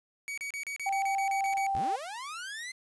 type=tone bursts; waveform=45% pulse; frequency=2260 Hz; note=C#7; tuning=33 cents sharp; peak=-34 dBFS; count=11; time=0.28-1.666 s; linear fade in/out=0 ms; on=96 ms; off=33 ms
type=tone; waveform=sine; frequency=784 Hz; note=G5; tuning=in tune; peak=-27 dBFS; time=0.86-1.96 s; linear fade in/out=5 ms
type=clicks; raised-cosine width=0.2 ms; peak=-32 dBFS; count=5; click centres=1.46 / 1.528 / 1.578 / 1.768 / 1.838 s
type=linear sweep; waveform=sawtooth; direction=up; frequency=30.97 to 2093 Hz; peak=-34 dBFS; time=1.74-2.72 s; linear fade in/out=10 ms
effects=resampled to 24000 Hz + 10-bit